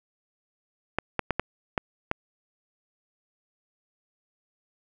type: clicks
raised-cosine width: 0.5 ms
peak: -9 dBFS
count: 6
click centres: 0.986 / 1.193 / 1.307 / 1.396 / 1.778 / 2.114 s
effects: none